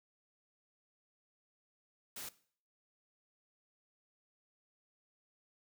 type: noise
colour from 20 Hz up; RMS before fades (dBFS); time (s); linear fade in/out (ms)
white; -45; 2.16-2.29; 5
effects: noise-tail reverb RT60 0.5 s tail -18 dB re dry